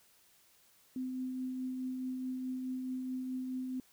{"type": "tone with tremolo", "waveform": "sine", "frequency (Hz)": 256.8, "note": "C4", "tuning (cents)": -32, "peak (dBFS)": -34, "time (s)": [0.96, 3.8], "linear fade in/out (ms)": 2, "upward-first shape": "triangle", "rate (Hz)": 4.7, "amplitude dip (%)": 30, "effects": ["white hiss -66 dBFS RMS until 3.92 s"]}